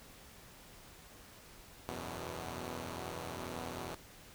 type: chord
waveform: 5% pulse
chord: E suspended second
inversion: none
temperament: equal with one note detuned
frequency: 82.41 / 92.5 / 124.19 Hz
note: E2 / F#2 / B2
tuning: 0 / 0 / +10 cents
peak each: -33 / -35 / -34 dBFS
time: 1.89-3.95 s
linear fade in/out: 0 ms
effects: pink hiss -56 dBFS RMS until 4.34 s